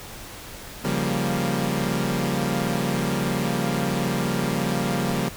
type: chord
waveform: sawtooth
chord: G half-diminished seventh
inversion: second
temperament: equal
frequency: 138.59 / 174.61 / 196 / 233.1 Hz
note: Db3 / F3 / G3 / Bb3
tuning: 0 / 0 / 0 / 0 cents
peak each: -24 dBFS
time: 0.84-5.29 s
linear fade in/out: 10 ms
effects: pink hiss -39 dBFS RMS until 5.36 s